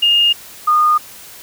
sine tone pair in turn, 2834 / 1223.6 Hz, F7 / D#6, +25 / -29 cents, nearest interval octave + minor third, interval 1454 cents, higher first, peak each -9 dBFS, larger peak neither, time 0.02-0.33 / 0.67-0.98 s, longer neither, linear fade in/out 10 ms, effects white hiss -37 dBFS RMS until 1.42 s

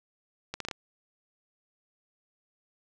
accelerating click train, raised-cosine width 0.2 ms, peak -17 dBFS, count 5, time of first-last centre 0.54-0.712 s, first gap 63 ms, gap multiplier 0.75, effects none

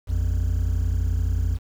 triangle tone pair together, 55.07 / 86.6 Hz, A1 / F2, +2 / -14 cents, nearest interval minor sixth, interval 784 cents, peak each -20 dBFS, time 0.07-1.59 s, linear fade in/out 50 ms, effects tanh soft clip ceiling -13 dBFS + 8-bit

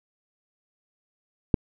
click, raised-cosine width 3 ms, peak -5 dBFS, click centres 1.542 s, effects none

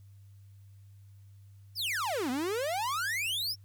45% pulse exponential two-way sweep, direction down then up, 5588 to 239.9 to 5588 Hz, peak -30 dBFS, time 1.75-3.56 s, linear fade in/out 50 ms, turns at 2.3 s, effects added 99 Hz sine -51 dBFS peak until 3.64 s + white hiss -73 dBFS RMS until 3.64 s

